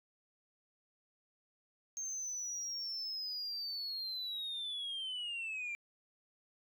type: linear sweep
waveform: sine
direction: down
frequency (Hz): 6400 to 2349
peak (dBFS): -36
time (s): 1.97-5.75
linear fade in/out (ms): 0
effects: tanh soft clip ceiling -36 dBFS